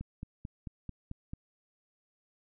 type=click train; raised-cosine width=5 ms; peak=-27 dBFS; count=7; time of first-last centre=0.01-1.335 s; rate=4.53 Hz; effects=none